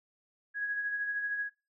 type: tone with tremolo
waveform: sine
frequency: 1661.2 Hz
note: G#6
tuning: in tune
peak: -29 dBFS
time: 0.54-1.5 s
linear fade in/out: 50 ms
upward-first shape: sine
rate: 13 Hz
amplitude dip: 40%
effects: noise-tail reverb RT60 0.3 s tail -22 dB re dry